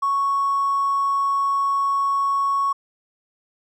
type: tone with hard clipping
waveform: triangle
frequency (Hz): 1108.7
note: C#6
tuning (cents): 0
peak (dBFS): -18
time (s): 0.02-2.73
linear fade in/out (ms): 10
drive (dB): 3
effects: none